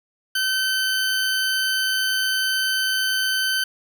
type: tone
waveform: 20% pulse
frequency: 1533 Hz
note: G6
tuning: 39 cents flat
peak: -15 dBFS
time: 0.35-3.64 s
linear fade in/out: 5 ms
effects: none